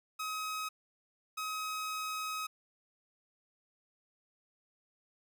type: tone bursts at uneven times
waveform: sawtooth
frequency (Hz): 1269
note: D#6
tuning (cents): +34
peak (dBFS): -32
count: 2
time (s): 0.19-0.69 / 1.37-2.47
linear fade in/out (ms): 10
effects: none